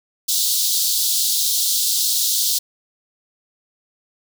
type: high-pass noise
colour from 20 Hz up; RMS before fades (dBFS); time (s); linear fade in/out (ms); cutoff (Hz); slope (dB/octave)
pink; -19; 0.28-2.59; 10; 3600; 48
effects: none